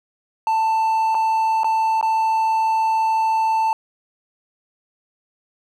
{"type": "tone with dropouts", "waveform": "triangle", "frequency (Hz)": 887, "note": "A5", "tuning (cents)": 14, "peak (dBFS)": -14, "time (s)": [0.47, 3.73], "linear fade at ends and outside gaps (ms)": 1, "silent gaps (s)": [[1.146, 1.15], [1.634, 1.644], [2.012, 2.027]], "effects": []}